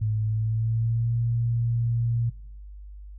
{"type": "tone with pitch glide", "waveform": "sine", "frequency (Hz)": [108, 117.1], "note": ["A2", "A#2"], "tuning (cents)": [-32, 8], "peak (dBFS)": -22, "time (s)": [0.01, 2.3], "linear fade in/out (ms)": 10, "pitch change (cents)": 140, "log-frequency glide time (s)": [0.23, 1.14], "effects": ["noise-tail reverb RT60 0.6 s tail -20 dB re dry", "added 50 Hz sine -39 dBFS peak until 3.18 s"]}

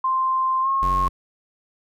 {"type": "tone with pitch glide", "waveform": "sine", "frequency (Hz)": [1046.5, 1081.5], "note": ["C6", "C#6"], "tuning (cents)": [0, -43], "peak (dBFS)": -18, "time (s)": [0.04, 1.08], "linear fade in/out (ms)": 5, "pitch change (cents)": 57, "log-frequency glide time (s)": [0.62, 0.68]}
{"type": "tone", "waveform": "square", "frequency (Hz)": 46.25, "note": "F#1", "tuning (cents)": 0, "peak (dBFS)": -25, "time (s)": [0.82, 1.09], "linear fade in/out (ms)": 10}
{"effects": []}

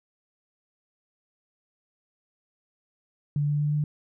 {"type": "tone with pitch steps", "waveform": "sine", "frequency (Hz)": [145.8, 146.9, 148.01, 149.12], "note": ["D3", "D3", "D3", "D3"], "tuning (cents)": [-12, 1, 14, 27], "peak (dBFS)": -22, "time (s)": [3.36, 3.84], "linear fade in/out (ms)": 2, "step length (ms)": 120, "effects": []}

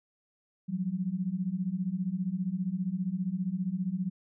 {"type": "beating tone pair", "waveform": "sine", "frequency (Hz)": [175, 190], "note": ["F3", "F#3"], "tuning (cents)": [4, 46], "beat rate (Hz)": 15, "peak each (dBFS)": [-33, -31], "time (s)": [0.68, 4.1], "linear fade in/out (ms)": 20, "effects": []}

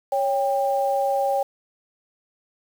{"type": "tone pair together", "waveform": "sine", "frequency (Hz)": [554.4, 794.5], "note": ["C#5", "G5"], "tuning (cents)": [0, 23], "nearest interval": "tritone", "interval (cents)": 623, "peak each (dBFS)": -22, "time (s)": [0.12, 1.43], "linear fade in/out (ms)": 5, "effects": ["7-bit"]}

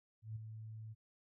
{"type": "tone with ADSR envelope", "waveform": "sine", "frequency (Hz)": 109.9, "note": "A2", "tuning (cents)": -2, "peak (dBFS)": -39, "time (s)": [0.22, 0.95], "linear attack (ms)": 140, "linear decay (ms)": 10, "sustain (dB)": -7, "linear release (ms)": 31, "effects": []}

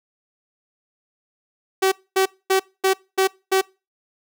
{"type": "tone bursts", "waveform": "sawtooth", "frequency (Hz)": 382, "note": "G4", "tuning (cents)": -45, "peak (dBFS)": -11, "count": 6, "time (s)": [1.82, 3.614], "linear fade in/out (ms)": 10, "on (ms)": 99, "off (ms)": 240, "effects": ["noise-tail reverb RT60 0.3 s tail -25 dB re dry"]}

